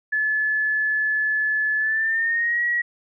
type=tone with pitch glide; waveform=sine; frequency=1724 to 1912.9 Hz; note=A6 to A#6; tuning=-36 to +44 cents; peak=-19 dBFS; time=0.12-2.82 s; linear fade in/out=10 ms; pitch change=+180 cents; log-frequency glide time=1.78-2.63 s; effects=none